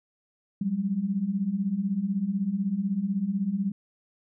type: beating tone pair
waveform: sine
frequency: 184.6 / 200.6 Hz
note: F#3 / G3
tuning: -4 / +40 cents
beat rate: 16 Hz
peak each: -30 / -26 dBFS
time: 0.61-3.72 s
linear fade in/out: 5 ms
effects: none